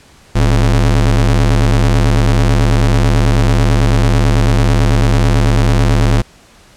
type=ring-modulated tone; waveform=45% pulse; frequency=77.9 Hz; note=D#2; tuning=3 cents sharp; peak=-5 dBFS; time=0.35-6.22 s; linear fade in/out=10 ms; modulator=34.4 Hz; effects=pink hiss -44 dBFS RMS until 6.76 s + low-pass 9000 Hz 12 dB/octave